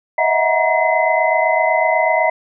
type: tone cluster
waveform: sine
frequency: 626 / 654 / 733 / 947 / 2037 Hz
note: D#5 / E5 / F#5 / A#5 / C7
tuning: +10 / -14 / -16 / +27 / -47 cents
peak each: -19 dBFS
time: 0.18-2.3 s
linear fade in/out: 5 ms
effects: none